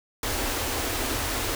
pink band-stop noise, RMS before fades -28 dBFS, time 0.23-1.55 s, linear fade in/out 2 ms, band 120 to 230 Hz, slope 96 dB/octave, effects none

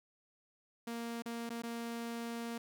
sawtooth tone with dropouts, 233.1 Hz, A#3, in tune, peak -35 dBFS, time 0.87-2.58 s, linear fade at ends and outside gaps 5 ms, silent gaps 1.222-1.258 / 1.494-1.502 / 1.621-1.634 s, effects none

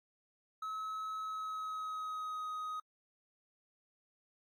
triangle tone with pitch glide, 1288 to 1255 Hz, E6 to D#6, -41 to +15 cents, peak -36 dBFS, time 0.62-2.8 s, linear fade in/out 5 ms, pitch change -44 cents, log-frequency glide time 1.19-2.49 s, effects AAC 64 kbps

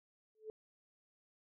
sine tone with exponential growth, 434.6 Hz, A4, 21 cents flat, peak -39 dBFS, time 0.35-0.5 s, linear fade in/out 1 ms, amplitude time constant 32 ms, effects none

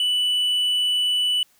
triangle tone, 2971 Hz, F#7, 6 cents sharp, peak -17 dBFS, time 0-1.43 s, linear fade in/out 2 ms, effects white hiss -60 dBFS RMS until 1.59 s

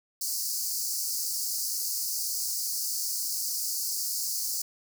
pink high-pass noise, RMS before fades -31 dBFS, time 0.21-4.62 s, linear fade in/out 5 ms, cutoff 4500 Hz, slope 96 dB/octave, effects none

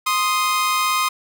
sawtooth tone pair together, 1046.5 / 1244.5 Hz, C6 / D#6, 0 / 0 cents, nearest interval minor third, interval 300 cents, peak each -17 / -16 dBFS, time 0.06-1.09 s, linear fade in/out 10 ms, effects none

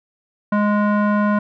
square tone with low-pass filter, 207.7 Hz, G#3, in tune, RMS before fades -17 dBFS, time 0.52-1.39 s, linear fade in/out 5 ms, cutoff 1300 Hz, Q 2.6, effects none

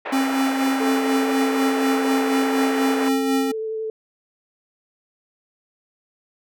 pink band-pass noise, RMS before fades -29 dBFS, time 0.05-3.09 s, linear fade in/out 10 ms, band 440 to 2300 Hz, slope 24 dB/octave
square tone with tremolo, 268.3 Hz, C4, 44 cents sharp, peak -18 dBFS, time 0.12-3.52 s, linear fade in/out 10 ms, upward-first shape sine, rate 4.1 Hz, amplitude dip 40%
sine tone with vibrato, 440 Hz, A4, in tune, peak -24 dBFS, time 0.8-3.9 s, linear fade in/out 2 ms, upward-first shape sine, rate 11 Hz, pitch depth 13 cents each way
effects none

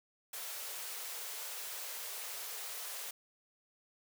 white high-pass noise, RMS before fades -43 dBFS, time 0.33-3.11 s, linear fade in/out 5 ms, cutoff 400 Hz, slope 96 dB/octave, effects none

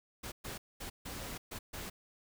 pink noise bursts at uneven times, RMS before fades -43 dBFS, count 6, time 0.23-0.32 / 0.44-0.58 / 0.8-0.9 / 1.05-1.38 / 1.51-1.59 / 1.73-1.9 s, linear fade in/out 10 ms, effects none

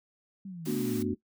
sine exponential sweep, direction down, 199.4 to 90.8 Hz, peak -38 dBFS, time 0.45-1.14 s, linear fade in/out 5 ms
white noise, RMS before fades -44 dBFS, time 0.65-1.03 s, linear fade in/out 10 ms
sine chord, B minor seventh, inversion third, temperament equal, 220 / 246.9 / 293.7 / 370 Hz, A3 / B3 / D4 / F#4, 0 / 0 / 0 / 0 cents, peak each -33 dBFS, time 0.66-1.15 s, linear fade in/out 20 ms
effects noise-tail reverb RT60 0.1 s tail -17 dB re dry

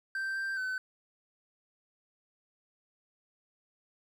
triangle tone with pitch steps, 1564 / 1573 / 1518 Hz, G6 / G6 / F#6, -4 / +6 / +44 cents, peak -30 dBFS, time 0.15-0.78 s, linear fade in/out 2 ms, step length 210 ms, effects none

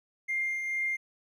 triangle tone with tremolo, 2109 Hz, C7, 13 cents sharp, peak -23 dBFS, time 0.28-0.97 s, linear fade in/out 20 ms, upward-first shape triangle, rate 2.2 Hz, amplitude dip 55%, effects tanh soft clip ceiling -25 dBFS

